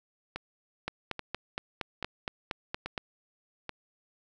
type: two click trains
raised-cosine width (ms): 0.3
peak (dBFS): -19 / -16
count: 5 / 10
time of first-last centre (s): 0.36-3.693 / 0.88-2.978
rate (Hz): 1.2 / 4.29
effects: none